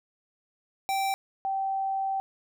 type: tone pair in turn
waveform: square / sine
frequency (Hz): 779 / 775.9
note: G5 / G5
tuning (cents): -11 / -18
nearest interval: unison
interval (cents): 7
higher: first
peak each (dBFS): -26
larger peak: neither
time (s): 0.89-1.14 / 1.45-2.2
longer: second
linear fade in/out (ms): 0
effects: none